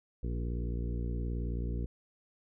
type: harmonic tone with a mistuned harmonic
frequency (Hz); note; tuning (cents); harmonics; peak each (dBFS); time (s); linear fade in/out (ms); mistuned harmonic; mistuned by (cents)
58.9; A#1; +19; 1 / 2 / 3 / 4 / 5 / 6 / 7 / 8; -33 / -39 / -43 / -45 / -47 / -49 / -50 / -51; 0.23-1.86; 5; 6; +18
effects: none